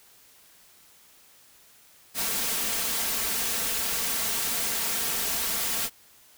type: noise with comb filter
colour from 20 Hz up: white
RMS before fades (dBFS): -28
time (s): 2.14-5.9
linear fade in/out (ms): 50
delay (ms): 4.4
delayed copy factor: +0.5
effects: white hiss -56 dBFS RMS until 6.37 s